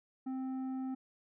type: tone with tanh clipping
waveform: sine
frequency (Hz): 261.6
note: C4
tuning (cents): 0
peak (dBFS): -37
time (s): 0.26-0.95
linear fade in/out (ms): 10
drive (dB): 8
effects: none